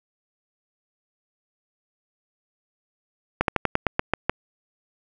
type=slowing click train; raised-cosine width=0.5 ms; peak=-4 dBFS; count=9; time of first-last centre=3.41-4.296 s; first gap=72 ms; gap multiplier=1.12; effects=none